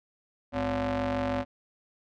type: ring-modulated tone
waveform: sawtooth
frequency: 155.56 Hz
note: D#3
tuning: in tune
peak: -20 dBFS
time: 0.52-1.45 s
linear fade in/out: 50 ms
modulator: 412 Hz
effects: low-pass 3000 Hz 12 dB/octave